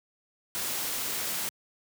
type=noise; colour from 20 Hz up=white; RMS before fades=-32 dBFS; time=0.55-1.49 s; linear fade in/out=0 ms; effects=high-pass 100 Hz 12 dB/octave